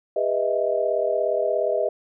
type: chord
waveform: sine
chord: E major seventh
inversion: first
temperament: equal with one note detuned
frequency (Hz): 405.6 / 493.9 / 622.3 / 659.3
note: G#4 / B4 / D#5 / E5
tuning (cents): -41 / 0 / 0 / 0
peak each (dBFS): -27 / -26 / -23 / -27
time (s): 0.16-1.89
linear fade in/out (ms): 5
effects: none